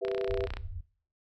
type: chord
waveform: sine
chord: E minor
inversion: first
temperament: equal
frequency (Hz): 392 / 493.9 / 659.3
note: G4 / B4 / E5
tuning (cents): 0 / 0 / 0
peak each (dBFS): -31 / -34 / -37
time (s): 0.01-0.47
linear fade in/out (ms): 20
type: click train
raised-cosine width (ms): 0.3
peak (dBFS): -22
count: 17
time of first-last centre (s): 0.05-0.569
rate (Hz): 30.8
type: low-pass noise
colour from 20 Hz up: pink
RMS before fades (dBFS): -38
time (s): 0.28-0.81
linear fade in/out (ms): 5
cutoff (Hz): 100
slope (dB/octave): 96
effects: noise-tail reverb RT60 0.5 s tail -20 dB re dry